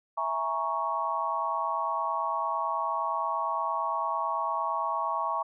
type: chord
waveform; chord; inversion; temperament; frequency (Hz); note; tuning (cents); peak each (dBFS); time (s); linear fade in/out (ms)
sine; A# half-diminished seventh; second; equal with one note detuned; 659.3 / 830.6 / 939.4 / 1108.7; E5 / G#5 / A#5 / C#6; 0 / 0 / +13 / 0; -35 / -35 / -32 / -30; 0.17-5.43; 10
effects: none